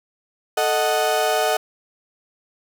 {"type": "chord", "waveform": "35% pulse", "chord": "D# diminished", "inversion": "second", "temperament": "equal", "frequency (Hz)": [440, 622.3, 740], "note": ["A4", "D#5", "F#5"], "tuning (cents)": [0, 0, 0], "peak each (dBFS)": [-22, -20, -20], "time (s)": [0.57, 1.57], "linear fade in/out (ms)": 5, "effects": []}